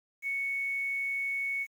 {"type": "tone with quantisation", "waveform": "sine", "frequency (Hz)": 2217, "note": "C#7", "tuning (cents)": 0, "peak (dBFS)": -29, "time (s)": [0.22, 1.67], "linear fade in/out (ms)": 50, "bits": 9, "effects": ["MP3 96 kbps"]}